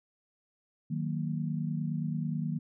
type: chord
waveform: sine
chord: D# minor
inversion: none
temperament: equal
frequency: 155.56 / 185 / 233.1 Hz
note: D#3 / F#3 / A#3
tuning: 0 / 0 / 0 cents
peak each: -32 / -36 / -36 dBFS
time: 0.9-2.59 s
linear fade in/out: 10 ms
effects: none